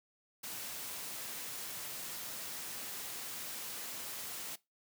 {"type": "noise", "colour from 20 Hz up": "white", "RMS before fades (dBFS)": -43, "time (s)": [0.43, 4.56], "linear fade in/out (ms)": 10, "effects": ["noise-tail reverb RT60 0.2 s tail -20 dB re dry", "high-pass 100 Hz 12 dB/octave"]}